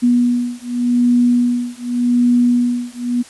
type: beating tone pair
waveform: sine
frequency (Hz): 242.7 / 243.56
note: B3 / B3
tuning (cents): -30 / -24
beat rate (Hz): 0.86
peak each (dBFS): -15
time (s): 0.02-3.23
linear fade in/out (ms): 20
effects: white hiss -41 dBFS RMS until 3.29 s + resampled to 24000 Hz